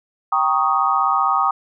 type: chord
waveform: sine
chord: Eb dominant seventh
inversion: first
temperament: equal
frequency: 784 / 932.3 / 1108.7 / 1244.5 Hz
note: G5 / Bb5 / Db6 / Eb6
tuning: 0 / 0 / 0 / 0 cents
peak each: -21 / -23 / -21 / -18 dBFS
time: 0.32-1.51 s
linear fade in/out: 5 ms
effects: none